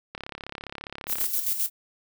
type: click train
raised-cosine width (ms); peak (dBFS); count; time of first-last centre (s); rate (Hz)
0.3; -19; 39; 0.15-1.242; 34.8
type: noise with tremolo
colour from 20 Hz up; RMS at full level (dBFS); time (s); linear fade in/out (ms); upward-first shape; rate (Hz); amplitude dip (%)
violet; -25; 1.07-1.7; 50; square; 7.6; 55
effects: none